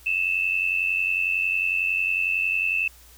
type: tone pair together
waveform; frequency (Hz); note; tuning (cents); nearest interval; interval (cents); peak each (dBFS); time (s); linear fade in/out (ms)
sine; 2576 / 2667; E7 / E7; -41 / +20; minor second; 61; -25 / -23; 0.06-2.88; 5
effects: added 60 Hz sine -51 dBFS peak until 3.17 s + white hiss -52 dBFS RMS until 3.17 s